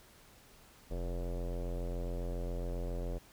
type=tone with low-pass filter; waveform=square; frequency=43.65 Hz; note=F1; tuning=in tune; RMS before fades=-37 dBFS; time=0.9-3.19 s; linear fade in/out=20 ms; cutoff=540 Hz; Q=3.4; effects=pink hiss -60 dBFS RMS until 3.32 s